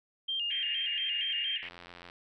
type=tone with vibrato; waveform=sine; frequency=2995 Hz; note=F#7; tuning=20 cents sharp; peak=-30 dBFS; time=0.28-1.58 s; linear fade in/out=10 ms; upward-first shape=square; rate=4.3 Hz; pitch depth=99 cents each way
type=band-pass noise; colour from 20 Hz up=white; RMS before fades=-41 dBFS; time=0.5-1.69 s; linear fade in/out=5 ms; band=1700 to 3100 Hz; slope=96 dB/octave
type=click train; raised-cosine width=0.3 ms; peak=-31 dBFS; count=42; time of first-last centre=1.63-2.099 s; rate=87.4 Hz
effects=none